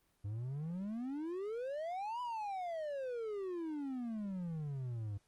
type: exponential two-way sweep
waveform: triangle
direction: up then down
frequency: 98 to 1000 to 98 Hz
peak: -36 dBFS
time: 0.24-5.18 s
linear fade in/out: 10 ms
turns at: 2.21 s
effects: pink hiss -75 dBFS RMS until 5.27 s + Opus 24 kbps